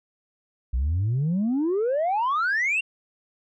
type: exponential sweep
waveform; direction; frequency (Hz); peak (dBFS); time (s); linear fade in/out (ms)
sine; up; 57.8 to 2805; -19; 0.73-2.81; 10
effects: tanh soft clip ceiling -19 dBFS